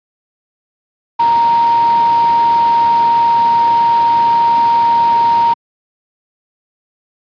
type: tone in noise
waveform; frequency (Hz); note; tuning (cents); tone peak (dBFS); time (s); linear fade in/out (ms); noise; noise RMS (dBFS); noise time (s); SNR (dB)
sine; 932.3; A#5; 0; -8; 1.19-5.54; 10; pink; -26; 1.19-5.54; +15
effects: high-pass 150 Hz 12 dB/octave + resampled to 11025 Hz